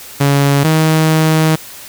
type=tone pair in turn; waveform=sawtooth; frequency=140.8 / 158.04 Hz; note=C#3 / D#3; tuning=+27 / +27 cents; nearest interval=major second; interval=200 cents; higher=second; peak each=-5 dBFS; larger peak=neither; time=0.2-0.64 / 0.64-1.56 s; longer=second; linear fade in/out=10 ms; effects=white hiss -33 dBFS RMS until 1.88 s